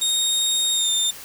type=tone with pitch glide; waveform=25% pulse; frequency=3713 to 3611 Hz; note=A#7 to A7; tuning=-8 to +44 cents; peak=-14 dBFS; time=0.01-1.11 s; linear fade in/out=10 ms; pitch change=-48 cents; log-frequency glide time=0.73-0.9 s; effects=white hiss -39 dBFS RMS until 1.24 s